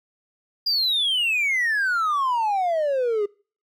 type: exponential sweep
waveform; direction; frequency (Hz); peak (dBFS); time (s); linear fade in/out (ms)
triangle; down; 4884 to 400; -17; 0.66-3.26; 10
effects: noise-tail reverb RT60 0.4 s tail -26 dB re dry + tanh soft clip ceiling -14 dBFS